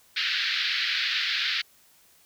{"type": "band-pass noise", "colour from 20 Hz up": "white", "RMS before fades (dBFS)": -27, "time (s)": [0.16, 1.62], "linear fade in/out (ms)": 10, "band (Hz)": [1500, 4500], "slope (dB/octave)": 48, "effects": ["white hiss -59 dBFS RMS until 2.25 s"]}